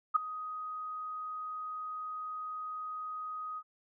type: tone with ADSR envelope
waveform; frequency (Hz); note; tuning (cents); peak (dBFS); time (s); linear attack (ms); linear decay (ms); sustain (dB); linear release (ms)
sine; 1252; D#6; +10; -19; 0.14-3.63; 20; 7; -18; 55
effects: none